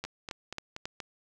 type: two click trains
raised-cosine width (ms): 0.2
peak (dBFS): -18 / -21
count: 4 / 5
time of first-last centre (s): 0.04-0.855 / 0.05-1.002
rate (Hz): 3.68 / 4.2
effects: none